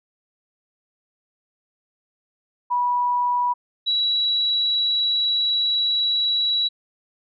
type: tone pair in turn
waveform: sine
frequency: 977 / 3908 Hz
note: B5 / B7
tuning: -19 / -19 cents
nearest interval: 2 octaves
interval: 2400 cents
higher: second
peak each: -18 dBFS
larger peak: neither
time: 2.7-3.54 / 3.86-6.69 s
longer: second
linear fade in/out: 20 ms
effects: none